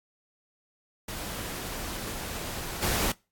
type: noise with level steps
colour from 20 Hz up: pink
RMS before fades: -36 / -27 dBFS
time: 1.08-3.12 s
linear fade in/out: 5 ms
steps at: 2.82 s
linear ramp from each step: 10 ms
effects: noise-tail reverb RT60 0.3 s tail -25 dB re dry + AAC 64 kbps